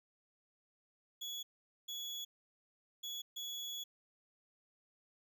35% pulse tone bursts at uneven times, 3380 Hz, G#7, 30 cents sharp, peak -39 dBFS, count 4, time 1.21-1.43 / 1.88-2.25 / 3.03-3.22 / 3.36-3.84 s, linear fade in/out 10 ms, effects none

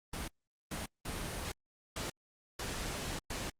pink noise bursts at uneven times, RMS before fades -39 dBFS, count 6, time 0.13-0.28 / 0.71-0.86 / 1.05-1.52 / 1.96-2.1 / 2.59-3.19 / 3.3-3.5 s, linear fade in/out 5 ms, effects low-pass 11000 Hz 12 dB/octave + Opus 32 kbps

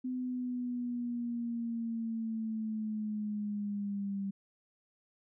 sine linear sweep, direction down, 254.6 to 196 Hz, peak -33 dBFS, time 0.04-4.31 s, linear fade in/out 10 ms, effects none

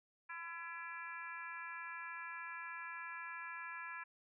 harmonic tone with a mistuned harmonic, 336.7 Hz, E4, 37 cents sharp, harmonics 3 / 4 / 5 / 6 / 7 / 8, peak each -50 / -52 / -48 / -59 / -51 / -62 dBFS, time 0.29-4.04 s, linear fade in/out 10 ms, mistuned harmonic 6, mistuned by -25 cents, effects none

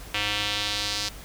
square tone with band-pass filter sweep, 103.83 Hz, G#2, in tune, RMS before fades -28 dBFS, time 0.14-1.09 s, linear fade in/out 5 ms, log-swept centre 2800 to 4900 Hz, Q 2.1, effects added 50 Hz sine -43 dBFS peak until 1.24 s + pink hiss -44 dBFS RMS until 1.24 s

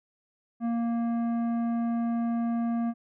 sine tone with tanh clipping, 233.1 Hz, A#3, in tune, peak -27 dBFS, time 0.6-2.94 s, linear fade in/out 50 ms, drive 11 dB, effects none

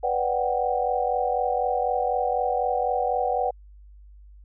sine chord, G major seventh, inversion first, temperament equal with one note detuned, 493.9 / 584.3 / 740 / 784 Hz, B4 / D5 / F#5 / G5, 0 / -9 / 0 / 0 cents, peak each -27 / -30 / -25 / -28 dBFS, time 0.03-3.51 s, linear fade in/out 10 ms, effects added 50 Hz sine -45 dBFS peak until 4.44 s

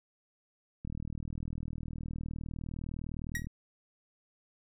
click train, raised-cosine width 5 ms, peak -27 dBFS, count 105, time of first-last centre 0.85-3.47 s, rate 39.7 Hz
45% pulse tone with exponential decay, 1900 Hz, A#6, 33 cents sharp, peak -29 dBFS, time 3.35-3.46 s, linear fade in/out 2 ms, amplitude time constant 23 ms
effects none

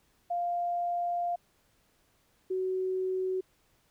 sine tone pair in turn, 698.5 / 373.9 Hz, F5 / F#4, 0 / +18 cents, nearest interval major seventh, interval 1082 cents, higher first, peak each -28 dBFS, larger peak neither, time 0.3-1.36 / 2.5-3.41 s, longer first, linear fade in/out 10 ms, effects pink hiss -69 dBFS RMS until 3.9 s

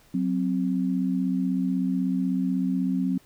sine tone pair together, 185.41 / 261.6 Hz, F#3 / C4, +4 / 0 cents, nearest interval tritone, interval 596 cents, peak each -25 dBFS, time 0.14-3.18 s, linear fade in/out 5 ms, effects pink hiss -58 dBFS RMS until 3.25 s

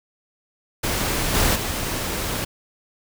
pink noise with level steps, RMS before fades -23 / -19 / -26 dBFS, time 0.83-2.45 s, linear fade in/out 10 ms, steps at 1.34 / 1.55 s, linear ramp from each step 10 ms, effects none

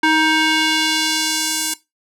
square tone with band-pass filter sweep, 314.5 Hz, D#4, 19 cents sharp, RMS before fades -17 dBFS, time 0.03-1.74 s, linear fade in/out 5 ms, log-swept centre 1600 to 8800 Hz, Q 0.97, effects noise-tail reverb RT60 0.2 s tail -18 dB re dry

